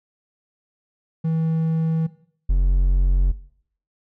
triangle tone pair in turn, 161.5 / 45.2 Hz, E3 / F#1, -35 / -40 cents, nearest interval octave + minor seventh, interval 2205 cents, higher first, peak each -17 / -12 dBFS, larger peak second, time 1.24-2.07 / 2.49-3.32 s, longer neither, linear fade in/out 10 ms, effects noise-tail reverb RT60 0.6 s tail -17 dB re dry

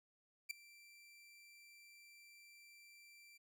sawtooth tone with ADSR envelope, 2349 Hz, D7, in tune, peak -34 dBFS, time 0.49-3.38 s, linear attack 18 ms, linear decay 4 ms, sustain -23 dB, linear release 14 ms, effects none

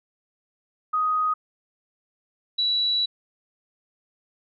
sine tone pair in turn, 1250 / 3929 Hz, D#6 / B7, +8 / -10 cents, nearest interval octave + minor sixth, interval 1982 cents, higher second, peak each -20 dBFS, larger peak neither, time 0.93-1.34 / 2.58-3.06 s, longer second, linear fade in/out 10 ms, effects none

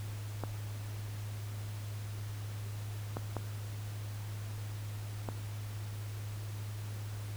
clicks, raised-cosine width 1 ms, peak -22 dBFS, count 4, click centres 0.437 / 3.169 / 3.367 / 5.288 s, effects added 104 Hz sine -38 dBFS peak until 7.36 s + pink hiss -51 dBFS RMS until 7.36 s

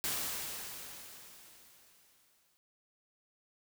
white noise with exponential decay, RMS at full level -34 dBFS, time 0.04-2.57 s, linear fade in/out 0 ms, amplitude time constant 550 ms, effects none

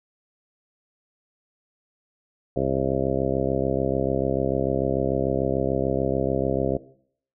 harmonic tone, 66.8 Hz, C2, 36 cents sharp, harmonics 1 / 2 / 3 / 4 / 5 / 6 / 7 / 8 / 9 / 10, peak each -34 / -29 / -33 / -30 / -30 / -28 / -33 / -28 / -31 / -32 dBFS, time 2.56-6.77 s, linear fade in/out 5 ms, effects noise-tail reverb RT60 0.6 s tail -18 dB re dry

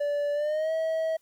triangle tone with pitch glide, 580 to 643.6 Hz, D5 to E5, -22 to -42 cents, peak -23 dBFS, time 0-1.17 s, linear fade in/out 10 ms, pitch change +180 cents, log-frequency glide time 0.33-0.72 s, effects white hiss -68 dBFS RMS until 1.21 s

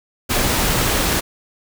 pink noise, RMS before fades -18 dBFS, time 0.29-1.21 s, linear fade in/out 20 ms, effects none

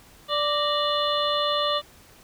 harmonic tone with a mistuned harmonic, 587.3 Hz, D5, in tune, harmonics 1 / 2 / 3 / 5 / 6 / 7, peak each -26 / -26 / -37 / -30 / -28 / -35 dBFS, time 0.28-1.82 s, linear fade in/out 50 ms, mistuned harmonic 3, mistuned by +91 cents, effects pink hiss -52 dBFS RMS until 2.23 s

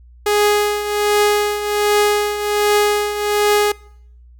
sawtooth tone with tremolo, 415.3 Hz, G#4, in tune, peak -7 dBFS, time 0.26-3.72 s, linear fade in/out 5 ms, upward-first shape triangle, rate 1.3 Hz, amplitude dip 70%, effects noise-tail reverb RT60 0.7 s tail -24 dB re dry + added 60 Hz sine -41 dBFS peak until 4.39 s

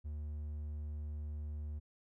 triangle tone, 75 Hz, D2, 37 cents sharp, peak -37 dBFS, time 0.04-1.8 s, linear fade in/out 20 ms, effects none

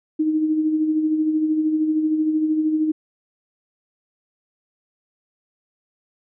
sine tone with tremolo, 311.1 Hz, D#4, in tune, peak -15 dBFS, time 0.19-2.92 s, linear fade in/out 10 ms, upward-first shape sine, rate 13 Hz, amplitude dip 45%, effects none

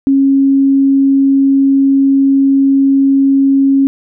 sine tone, 273.2 Hz, C#4, 25 cents flat, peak -6 dBFS, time 0.07-3.87 s, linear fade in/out 0 ms, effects none

